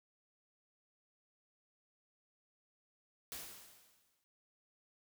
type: noise with exponential decay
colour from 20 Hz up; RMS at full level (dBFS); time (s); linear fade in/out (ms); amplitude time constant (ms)
white; -44; 3.32-4.24; 0; 200
effects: none

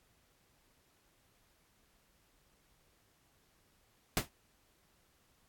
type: noise with exponential decay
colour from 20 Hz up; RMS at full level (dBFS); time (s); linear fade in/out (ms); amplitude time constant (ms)
pink; -26; 4.17-4.29; 1; 24
effects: pink hiss -71 dBFS RMS until 5.48 s + AAC 64 kbps

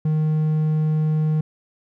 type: tone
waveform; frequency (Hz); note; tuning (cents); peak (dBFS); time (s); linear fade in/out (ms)
triangle; 155; D#3; -6; -15; 0.05-1.41; 5
effects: none

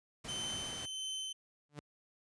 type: noise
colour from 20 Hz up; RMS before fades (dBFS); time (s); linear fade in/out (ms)
pink; -45; 0.24-0.86; 10
type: tone with tremolo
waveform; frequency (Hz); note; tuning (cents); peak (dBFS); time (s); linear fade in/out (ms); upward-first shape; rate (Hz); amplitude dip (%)
sawtooth; 3072; G7; -36; -34; 0.28-1.33; 10; sine; 1.5; 40
type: tone with exponential growth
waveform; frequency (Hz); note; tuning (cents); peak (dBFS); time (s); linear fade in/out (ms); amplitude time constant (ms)
sawtooth; 146.83; D3; 0; -36; 1.69-1.79; 0; 20
effects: high-pass 60 Hz 12 dB/octave + resampled to 22050 Hz

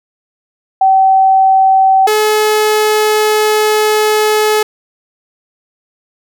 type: tone pair in turn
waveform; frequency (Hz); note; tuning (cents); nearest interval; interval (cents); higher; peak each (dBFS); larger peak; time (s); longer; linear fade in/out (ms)
sine / sawtooth; 767 / 427.6; G5 / A4; -38 / -49; minor seventh; 1011; first; -5; neither; 0.81-2.07 / 2.07-4.63; second; 5
effects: none

